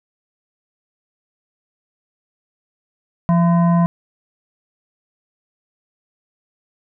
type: tone with frequency modulation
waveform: sine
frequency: 171.9 Hz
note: F3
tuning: 27 cents flat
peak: -11 dBFS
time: 3.29-3.86 s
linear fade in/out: 0 ms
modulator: 846 Hz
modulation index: 0.51
effects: none